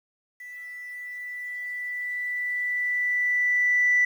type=tone with level ramp; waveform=sine; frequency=1975.5 Hz; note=B6; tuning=in tune; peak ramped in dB=-38 to -16 dBFS; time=0.4-4.05 s; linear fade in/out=5 ms; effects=tanh soft clip ceiling -13 dBFS + 9-bit